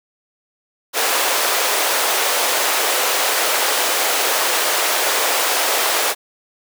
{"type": "high-pass noise", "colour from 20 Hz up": "pink", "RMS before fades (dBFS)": -18, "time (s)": [0.93, 6.15], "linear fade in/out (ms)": 50, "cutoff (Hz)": 460, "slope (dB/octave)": 24, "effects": []}